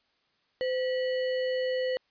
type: tone with sample-and-hold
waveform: sine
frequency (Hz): 512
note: C5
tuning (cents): -38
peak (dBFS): -26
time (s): 0.61-1.97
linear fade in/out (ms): 0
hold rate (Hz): 2450
effects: white hiss -71 dBFS RMS until 2.1 s + resampled to 11025 Hz